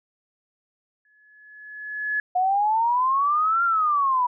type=tone with exponential growth; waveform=sine; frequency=1703 Hz; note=G#6; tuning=43 cents sharp; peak=-20 dBFS; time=1.05-2.2 s; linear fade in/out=2 ms; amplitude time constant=250 ms
type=exponential two-way sweep; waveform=sine; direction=up then down; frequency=720 to 1396.9 to 967 Hz; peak=-18 dBFS; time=2.35-4.27 s; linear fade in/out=10 ms; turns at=3.64 s
effects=none